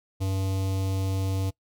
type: tone with notch filter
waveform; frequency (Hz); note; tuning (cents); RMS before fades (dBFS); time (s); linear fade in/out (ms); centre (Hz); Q
square; 95.9; G2; -37; -27; 0.2-1.51; 20; 1600; 0.77
effects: noise-tail reverb RT60 0.1 s tail -22 dB re dry